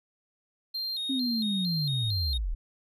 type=tone with vibrato; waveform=triangle; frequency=3945 Hz; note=B7; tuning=3 cents flat; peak=-29 dBFS; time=0.74-2.38 s; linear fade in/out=10 ms; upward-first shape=square; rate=2.2 Hz; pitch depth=100 cents each way
type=linear sweep; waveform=sine; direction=down; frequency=271.6 to 31.44 Hz; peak=-27 dBFS; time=1.09-2.55 s; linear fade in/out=10 ms
effects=none